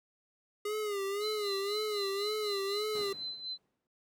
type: tone with vibrato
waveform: square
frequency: 409.9 Hz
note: G#4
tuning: 23 cents flat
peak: -33 dBFS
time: 0.65-3.13 s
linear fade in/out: 5 ms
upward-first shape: sine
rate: 1.9 Hz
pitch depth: 84 cents each way
type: tone with tremolo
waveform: sine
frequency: 4054 Hz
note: B7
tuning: 45 cents sharp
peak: -35 dBFS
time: 1.2-3.58 s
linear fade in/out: 50 ms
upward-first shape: sine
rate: 4 Hz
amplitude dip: 65%
type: noise with exponential decay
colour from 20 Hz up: brown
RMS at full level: -38 dBFS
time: 2.95-3.87 s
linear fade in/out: 2 ms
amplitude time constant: 200 ms
effects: high-pass 200 Hz 12 dB/octave